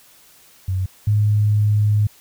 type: tone pair in turn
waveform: sine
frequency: 93.8 / 104.95 Hz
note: F#2 / G#2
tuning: +24 / +19 cents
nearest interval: major second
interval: 195 cents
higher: second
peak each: -18 / -13 dBFS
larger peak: second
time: 0.68-0.86 / 1.07-2.07 s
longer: second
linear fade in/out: 5 ms
effects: white hiss -50 dBFS RMS until 2.2 s